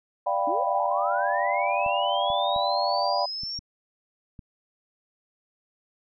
sine chord, G dominant seventh, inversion second, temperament equal, 587.3 / 698.5 / 784 / 987.8 Hz, D5 / F5 / G5 / B5, 0 / 0 / 0 / 0 cents, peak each -28 dBFS, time 0.26-3.26 s, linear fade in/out 10 ms
sine linear sweep, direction up, 277.2 to 5588 Hz, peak -30 dBFS, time 0.47-3.59 s, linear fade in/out 5 ms
clicks, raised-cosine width 5 ms, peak -30 dBFS, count 6, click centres 1.863 / 2.302 / 2.562 / 3.435 / 3.59 / 4.392 s
effects none

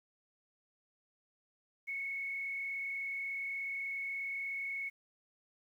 sine tone with frequency modulation, 2204 Hz, C#7, 11 cents flat, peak -36 dBFS, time 1.87-4.9 s, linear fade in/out 20 ms, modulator 36.6 Hz, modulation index 0.69, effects 11-bit

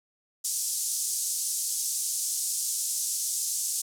pink band-pass noise, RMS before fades -30 dBFS, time 0.44-3.82 s, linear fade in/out 10 ms, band 6100 to 11000 Hz, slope 24 dB/octave, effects none

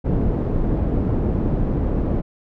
pink low-pass noise, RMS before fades -20 dBFS, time 0.04-2.22 s, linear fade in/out 20 ms, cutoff 400 Hz, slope 12 dB/octave, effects none

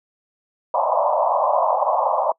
pink band-pass noise, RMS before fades -19 dBFS, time 0.74-2.32 s, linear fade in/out 2 ms, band 550 to 1100 Hz, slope 96 dB/octave, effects noise-tail reverb RT60 0.1 s tail -25 dB re dry

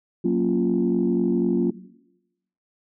sine chord, Gb major seventh, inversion none, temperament equal, 185 / 233.1 / 277.2 / 349.2 Hz, Gb3 / Bb3 / Db4 / F4, 0 / 0 / 0 / 0 cents, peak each -23 / -23 / -26 / -22 dBFS, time 0.24-1.71 s, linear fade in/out 10 ms, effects noise-tail reverb RT60 0.9 s tail -17 dB re dry + tanh soft clip ceiling -11 dBFS

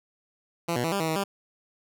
10% pulse tone with pitch steps, 169.4 / 122 / 164.5 / 198.8 / 161.1 / 159.1 / 198.2 Hz, E3 / B2 / E3 / G3 / E3 / D#3 / G3, +48 / -21 / -3 / +25 / -39 / +39 / +19 cents, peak -17 dBFS, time 0.68-1.24 s, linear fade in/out 10 ms, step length 80 ms, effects none

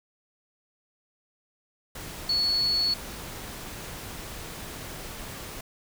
sine tone in noise, 4397 Hz, C#8, 15 cents flat, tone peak -22 dBFS, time 2.29-2.94 s, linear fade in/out 5 ms, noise pink, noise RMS -39 dBFS, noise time 1.95-5.61 s, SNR +14 dB, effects none

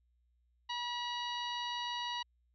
harmonic tone with a mistuned harmonic, 966 Hz, B5, 39 cents flat, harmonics 1 / 2 / 3 / 4 / 5 / 6, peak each -39 / -45 / -42 / -43 / -49 / -57 dBFS, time 0.69-2.23 s, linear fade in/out 10 ms, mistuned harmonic 5, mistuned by -85 cents, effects added 60 Hz sine -70 dBFS peak until 2.54 s

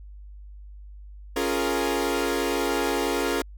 sawtooth chord, Bb minor seventh, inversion first, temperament equal, 277.2 / 349.2 / 415.3 / 466.2 Hz, Db4 / F4 / Ab4 / Bb4, 0 / 0 / 0 / 0 cents, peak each -25 dBFS, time 1.36-3.42 s, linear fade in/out 5 ms, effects added 50 Hz sine -40 dBFS peak until 3.57 s

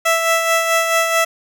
15% pulse tone with tremolo, 660 Hz, E5, 2 cents sharp, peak -6 dBFS, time 0.05-1.25 s, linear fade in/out 10 ms, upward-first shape sine, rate 4.6 Hz, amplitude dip 45%, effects none

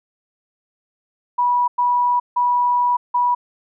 sine tone bursts at uneven times, 976 Hz, B5, 21 cents flat, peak -14 dBFS, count 4, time 1.38-1.68 / 1.78-2.2 / 2.36-2.97 / 3.14-3.35 s, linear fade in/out 10 ms, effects none

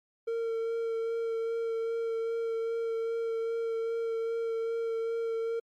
triangle tone with vibrato, 456.6 Hz, A#4, 36 cents flat, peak -27 dBFS, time 0.27-5.6 s, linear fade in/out 10 ms, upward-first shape sine, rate 2.5 Hz, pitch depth 14 cents each way, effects MP3 64 kbps

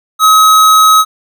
square tone, 1275 Hz, D#6, 42 cents sharp, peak -4 dBFS, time 0.19-1.05 s, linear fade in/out 50 ms, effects none

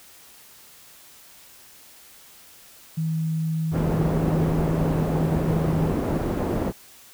sine tone, 160 Hz, D#3, 49 cents sharp, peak -22 dBFS, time 2.97-5.92 s, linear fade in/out 10 ms
white low-pass noise, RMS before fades -25 dBFS, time 3.71-6.73 s, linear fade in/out 50 ms, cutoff 410 Hz, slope 12 dB/octave
effects white hiss -49 dBFS RMS until 7.13 s

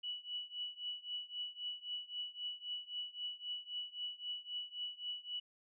sine tone with tremolo, 2948 Hz, F#7, 7 cents flat, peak -37 dBFS, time 0.03-5.4 s, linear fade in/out 10 ms, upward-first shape triangle, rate 3.8 Hz, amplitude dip 95%, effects none

